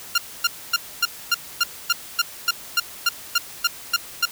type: tone bursts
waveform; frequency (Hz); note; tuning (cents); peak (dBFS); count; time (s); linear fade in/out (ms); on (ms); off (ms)
15% pulse; 1396.9; F6; 0; -9; 15; 0.15-4.255; 5; 31; 260
effects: white hiss -39 dBFS RMS until 4.31 s